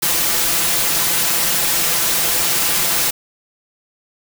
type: noise with comb filter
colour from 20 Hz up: white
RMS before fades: -17 dBFS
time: 0.02-3.11 s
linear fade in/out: 10 ms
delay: 5.9 ms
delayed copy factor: +0.65
effects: none